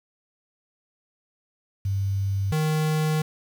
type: tone pair in turn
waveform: sine / square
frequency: 98 / 155.26 Hz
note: G2 / D#3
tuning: 0 / -3 cents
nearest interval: minor sixth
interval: 797 cents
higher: second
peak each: -22 dBFS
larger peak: neither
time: 1.85-2.52 / 2.52-3.22 s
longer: second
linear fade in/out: 5 ms
effects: 8-bit